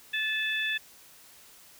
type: harmonic tone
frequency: 870 Hz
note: A5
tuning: 20 cents flat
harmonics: 2 / 3 / 4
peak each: -30 / -32 / -33 dBFS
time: 0.13-0.78 s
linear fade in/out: 10 ms
effects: white hiss -54 dBFS RMS until 1.79 s